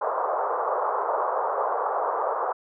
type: band-pass noise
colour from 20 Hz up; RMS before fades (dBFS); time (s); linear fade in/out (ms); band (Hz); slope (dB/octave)
white; -26; 0.01-2.53; 10; 440 to 1200; 48
effects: none